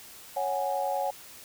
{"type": "chord", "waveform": "sine", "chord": "C# suspended fourth", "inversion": "none", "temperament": "equal", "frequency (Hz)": [554.4, 740, 830.6], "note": ["C#5", "F#5", "G#5"], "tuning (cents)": [0, 0, 0], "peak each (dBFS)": -31, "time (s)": [0.36, 1.11], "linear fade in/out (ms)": 10, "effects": ["white hiss -48 dBFS RMS until 1.44 s"]}